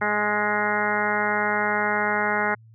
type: harmonic tone with a mistuned harmonic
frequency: 209.2 Hz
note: G#3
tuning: 13 cents sharp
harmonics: 1 / 2 / 3 / 4 / 5 / 6 / 7 / 8 / 9 / 10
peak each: -32 / -30 / -31 / -27 / -32 / -32 / -27 / -32 / -29 / -32 dBFS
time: 0.01-2.55 s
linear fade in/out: 10 ms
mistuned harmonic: 7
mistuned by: -15 cents
effects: added 112 Hz sine -47 dBFS peak until 2.74 s